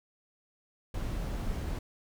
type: noise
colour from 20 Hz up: brown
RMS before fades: -34 dBFS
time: 0.94-1.79 s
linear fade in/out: 5 ms
effects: none